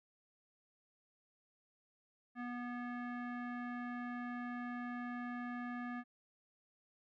square tone with low-pass filter, 243.6 Hz, B3, 24 cents flat, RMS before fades -43 dBFS, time 2.35-6.04 s, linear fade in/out 50 ms, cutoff 1700 Hz, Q 2.9, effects none

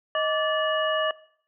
harmonic tone with a mistuned harmonic, 581 Hz, D5, 19 cents flat, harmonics 1 / 2 / 3 / 5, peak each -25 / -28 / -30 / -32 dBFS, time 0.15-1.11 s, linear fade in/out 2 ms, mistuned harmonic 1, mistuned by +130 cents, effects noise-tail reverb RT60 0.6 s tail -20 dB re dry

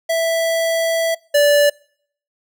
square tone pair in turn, 659.3 / 581.5 Hz, E5 / D5, 0 / -17 cents, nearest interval major second, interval 217 cents, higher first, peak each -16 / -11 dBFS, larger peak second, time 0.09-1.15 / 1.34-1.7 s, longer first, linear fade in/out 10 ms, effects noise-tail reverb RT60 0.6 s tail -26 dB re dry

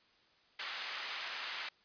pink band-pass noise, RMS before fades -42 dBFS, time 0.59-1.69 s, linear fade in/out 5 ms, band 1500 to 4500 Hz, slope 12 dB/octave, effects white hiss -68 dBFS RMS until 1.84 s + resampled to 11025 Hz

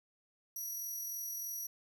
10% pulse tone with amplitude modulation, 5800 Hz, F#8, 35 cents flat, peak -32 dBFS, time 0.56-1.67 s, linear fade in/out 5 ms, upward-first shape sine, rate 43.2 Hz, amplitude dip 30%, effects none

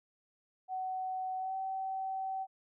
sine tone with pitch glide, 750 to 765.8 Hz, F#5 to G5, +23 to -41 cents, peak -34 dBFS, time 0.68-2.47 s, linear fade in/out 50 ms, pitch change +36 cents, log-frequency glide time 1.38-1.55 s, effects none

